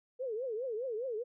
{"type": "tone with vibrato", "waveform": "sine", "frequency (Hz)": 476.5, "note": "A#4", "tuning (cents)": 38, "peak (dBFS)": -34, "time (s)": [0.19, 1.24], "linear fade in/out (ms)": 20, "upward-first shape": "triangle", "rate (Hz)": 4.9, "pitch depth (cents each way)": 250, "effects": []}